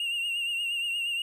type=tone with vibrato; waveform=triangle; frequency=2794 Hz; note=F7; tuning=in tune; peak=-26 dBFS; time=0-1.22 s; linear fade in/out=2 ms; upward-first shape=triangle; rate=8.5 Hz; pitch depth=57 cents each way; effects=none